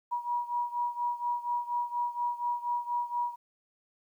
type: beating tone pair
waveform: sine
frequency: 961 / 965.2 Hz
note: B5 / B5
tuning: -48 / -40 cents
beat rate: 4.2 Hz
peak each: -31 / -34 dBFS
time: 0.11-3.36 s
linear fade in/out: 20 ms
effects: 11-bit